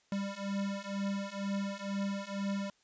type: beating tone pair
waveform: square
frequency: 197.2 / 199.3 Hz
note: G3 / G3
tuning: +11 / +29 cents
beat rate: 2.1 Hz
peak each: -38 / -37 dBFS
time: 0.12-2.7 s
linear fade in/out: 2 ms
effects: white hiss -70 dBFS RMS until 2.83 s + resampled to 16000 Hz